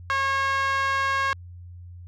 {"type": "tone with band-pass filter", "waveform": "5% pulse", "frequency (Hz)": 544, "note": "C#5", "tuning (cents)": -33, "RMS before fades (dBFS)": -24, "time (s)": [0.1, 1.33], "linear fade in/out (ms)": 0, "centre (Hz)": 1300, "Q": 7.5, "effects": ["added 88 Hz sine -39 dBFS peak until 2.07 s"]}